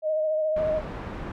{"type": "tone with vibrato", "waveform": "sine", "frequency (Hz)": 622.3, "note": "D#5", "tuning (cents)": 0, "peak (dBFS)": -22, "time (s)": [0.02, 0.82], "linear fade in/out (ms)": 50, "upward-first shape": "sine", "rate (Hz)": 14, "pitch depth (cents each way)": 26}
{"type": "low-pass noise", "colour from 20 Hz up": "pink", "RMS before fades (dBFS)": -35, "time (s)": [0.56, 1.32], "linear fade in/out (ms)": 5, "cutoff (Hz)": 1500, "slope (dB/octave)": 12}
{"effects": []}